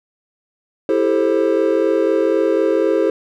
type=chord; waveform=triangle; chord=A minor seventh; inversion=second; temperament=just; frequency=330 / 396 / 440 / 528 Hz; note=E4 / G4 / A4 / C5; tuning=+2 / +18 / 0 / +16 cents; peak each=-17 dBFS; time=0.89-3.1 s; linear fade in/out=2 ms; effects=none